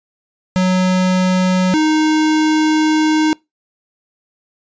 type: tone pair in turn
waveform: square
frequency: 184.6 / 310.5 Hz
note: F#3 / D#4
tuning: -4 / -3 cents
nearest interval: major sixth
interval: 901 cents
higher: second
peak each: -12 dBFS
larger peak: neither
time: 0.56-1.74 / 1.74-3.33 s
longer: second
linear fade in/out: 0 ms
effects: noise-tail reverb RT60 0.2 s tail -25 dB re dry + resampled to 16000 Hz